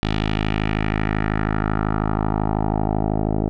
10% pulse tone with low-pass filter sweep, 52.8 Hz, G#1, 29 cents sharp, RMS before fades -21 dBFS, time 0.03-3.49 s, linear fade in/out 0 ms, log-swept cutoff 3600 to 550 Hz, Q 2.2, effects none

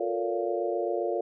sine tone cluster, 354.2 / 447.3 / 474.8 / 570 / 697 Hz, F4 / A4 / A#4 / C#5 / F5, +24 / +28 / +32 / +48 / -4 cents, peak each -31 / -32 / -36 / -32 / -34 dBFS, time 0-1.21 s, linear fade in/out 5 ms, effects none

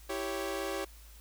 sawtooth chord, C# diminished, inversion first, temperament equal, 329.6 / 392 / 554.4 Hz, E4 / G4 / C#5, 0 / 0 / 0 cents, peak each -36 / -33 / -34 dBFS, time 0.09-0.85 s, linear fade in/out 10 ms, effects added 54 Hz sine -51 dBFS peak until 1.2 s + white hiss -58 dBFS RMS until 1.2 s

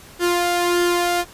sawtooth tone with flanger, 350.3 Hz, F4, 5 cents sharp, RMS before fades -19 dBFS, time 0.19-1.25 s, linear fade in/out 50 ms, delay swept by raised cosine 0.61 to 1.4 ms, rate 1.6 Hz, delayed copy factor +0.5, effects pink hiss -43 dBFS RMS until 1.33 s + resampled to 32000 Hz

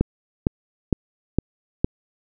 click train, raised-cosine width 3 ms, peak -4 dBFS, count 5, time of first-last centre 0.01-1.845 s, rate 2.18 Hz, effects none

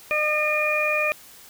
harmonic tone, 607 Hz, D#5, 43 cents flat, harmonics 1 / 2 / 3 / 4, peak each -25 / -29 / -32 / -22 dBFS, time 0.11-1.12 s, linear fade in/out 0 ms, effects white hiss -47 dBFS RMS until 1.49 s

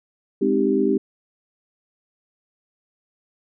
sine chord, Ab major seventh, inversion none, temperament equal, 207.7 / 261.6 / 311.1 / 392 Hz, Ab3 / C4 / Eb4 / G4, 0 / 0 / 0 / 0 cents, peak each -24 / -22 / -23 / -20 dBFS, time 0.41-0.98 s, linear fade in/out 10 ms, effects none

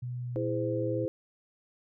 sine tone with pitch glide, 123.4 to 117.69 Hz, B2 to A#2, -1 to +17 cents, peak -33 dBFS, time 0.02-1.06 s, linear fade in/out 10 ms, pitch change -82 cents, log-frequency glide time 0.19-0.75 s
sine chord, E augmented, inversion none, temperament just, 329.6 / 412 / 515 Hz, E4 / G#4 / B#4, 0 / -14 / -28 cents, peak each -33 / -36 / -32 dBFS, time 0.36-1.08 s, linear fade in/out 0 ms
effects none

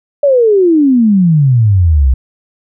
sine exponential sweep, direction down, 587.3 to 61.1 Hz, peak -5 dBFS, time 0.23-2.14 s, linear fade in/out 5 ms, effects none

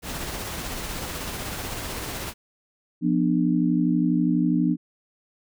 pink noise with tremolo, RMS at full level -31 dBFS, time 0.02-2.34 s, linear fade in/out 50 ms, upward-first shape sine, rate 16 Hz, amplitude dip 25%
sine chord, B diminished, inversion second, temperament equal with one note detuned, 174.61 / 246.9 / 299.1 Hz, F3 / B3 / D4, 0 / 0 / +32 cents, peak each -23 dBFS, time 3.01-4.77 s, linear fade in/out 50 ms
effects none

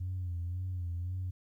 sine tone with vibrato, 89.2 Hz, F2, 37 cents sharp, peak -32 dBFS, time 0-1.31 s, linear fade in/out 10 ms, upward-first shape sine, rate 1.9 Hz, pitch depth 67 cents each way, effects tanh soft clip ceiling -30 dBFS + 12-bit

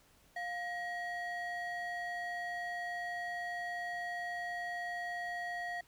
triangle ring-modulated tone, 1300 Hz, E6, 24 cents flat, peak -32 dBFS, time 0.36-5.81 s, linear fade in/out 5 ms, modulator 595 Hz, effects pink hiss -66 dBFS RMS until 5.87 s

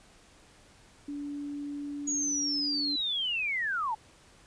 sine tone, 288.1 Hz, D4, 33 cents flat, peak -34 dBFS, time 1.08-2.96 s, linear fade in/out 5 ms
sine linear sweep, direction down, 6800 to 830.6 Hz, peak -28 dBFS, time 2.07-3.95 s, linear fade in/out 10 ms
effects pink hiss -58 dBFS RMS until 4.46 s + resampled to 22050 Hz

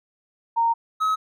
sine / triangle tone pair in turn, 924 / 1279.4 Hz, A#5 / D#6, -16 / +48 cents, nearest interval tritone, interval 564 cents, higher second, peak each -17 dBFS, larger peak neither, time 0.56-0.74 / 1-1.16 s, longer first, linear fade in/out 20 ms, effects none

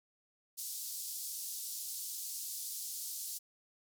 white band-pass noise, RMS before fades -42 dBFS, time 0.57-3.39 s, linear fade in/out 20 ms, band 4500 to 15000 Hz, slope 24 dB/octave, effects none

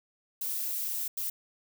violet noise bursts at uneven times, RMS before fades -33 dBFS, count 2, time 0.41-1.08 / 1.17-1.3 s, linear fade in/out 5 ms, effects none

